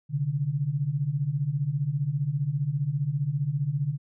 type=beating tone pair; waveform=sine; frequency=132.1 / 147.1 Hz; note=C3 / D3; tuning=+17 / +3 cents; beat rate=15 Hz; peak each=-29 / -26 dBFS; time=0.09-3.98 s; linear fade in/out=50 ms; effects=none